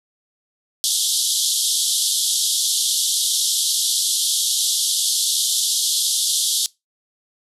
pink band-pass noise, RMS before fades -20 dBFS, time 0.84-6.66 s, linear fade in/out 0 ms, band 3200 to 12000 Hz, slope 96 dB/octave, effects noise-tail reverb RT60 0.2 s tail -22 dB re dry

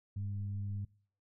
sine tone with frequency modulation, 100 Hz, G2, 35 cents sharp, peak -35 dBFS, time 0.16-0.85 s, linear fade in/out 5 ms, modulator 103 Hz, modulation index 0.41, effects noise-tail reverb RT60 0.5 s tail -23 dB re dry

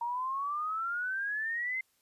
sine exponential sweep, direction up, 930 to 2093 Hz, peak -31 dBFS, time 0.01-1.81 s, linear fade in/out 5 ms, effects white hiss -72 dBFS RMS until 2.01 s + resampled to 32000 Hz

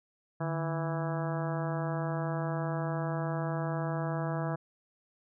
harmonic tone with a mistuned harmonic, 164.81 Hz, E3, in tune, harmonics 1 / 2 / 3 / 4 / 5 / 6 / 7 / 8 / 9 / 10, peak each -32 / -40 / -41 / -38 / -43 / -43 / -46 / -45 / -51 / -47 dBFS, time 0.4-4.56 s, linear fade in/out 10 ms, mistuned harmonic 1, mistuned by -130 cents, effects none

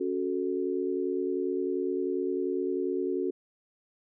sine chord, F# minor, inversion second, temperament equal, 277.2 / 370 / 440 Hz, C#4 / F#4 / A4, 0 / 0 / 0 cents, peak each -33 / -29 / -34 dBFS, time 0-3.31 s, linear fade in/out 10 ms, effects none

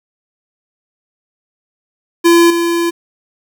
square tone with level steps, 340 Hz, F4, 46 cents flat, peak -6 / -13 dBFS, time 2.24-2.91 s, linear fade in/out 20 ms, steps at 2.5 s, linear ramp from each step 5 ms, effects 7-bit

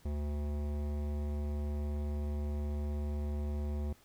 sine tone with hard clipping, 73.42 Hz, D2, in tune, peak -35 dBFS, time 0.05-3.93 s, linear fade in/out 5 ms, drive 16 dB, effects pink hiss -64 dBFS RMS until 4.04 s

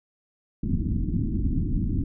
pink low-pass noise, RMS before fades -25 dBFS, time 0.63-2.04 s, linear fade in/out 5 ms, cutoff 300 Hz, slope 48 dB/octave, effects none

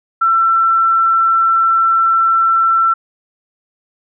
sine tone, 1343 Hz, E6, 32 cents sharp, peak -9 dBFS, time 0.21-2.94 s, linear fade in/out 10 ms, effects none

